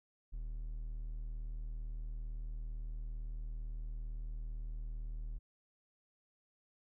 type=tone; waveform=triangle; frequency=38.89 Hz; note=D#1; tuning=in tune; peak=-37 dBFS; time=0.32-5.39 s; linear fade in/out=20 ms; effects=none